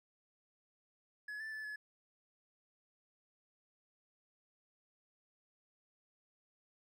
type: tone with pitch steps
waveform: triangle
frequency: 1696 / 1762 / 1741 / 1707 Hz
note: G#6 / A6 / A6 / G#6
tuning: +36 / +2 / -19 / +47 cents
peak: -40 dBFS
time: 1.28-1.76 s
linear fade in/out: 5 ms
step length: 120 ms
effects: none